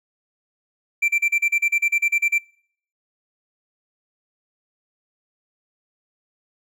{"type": "tone bursts", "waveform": "triangle", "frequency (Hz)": 2349, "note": "D7", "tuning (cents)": 0, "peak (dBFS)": -14, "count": 14, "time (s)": [1.02, 2.384], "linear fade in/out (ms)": 10, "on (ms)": 64, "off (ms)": 36, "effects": ["noise-tail reverb RT60 0.6 s tail -24 dB re dry"]}